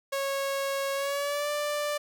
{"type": "tone with pitch glide", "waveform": "sawtooth", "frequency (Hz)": [550, 589.5], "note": ["C#5", "D5"], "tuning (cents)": [-14, 6], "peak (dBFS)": -24, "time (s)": [0.12, 1.98], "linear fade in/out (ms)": 10, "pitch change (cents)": 120, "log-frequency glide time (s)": [0.94, 1.5], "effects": []}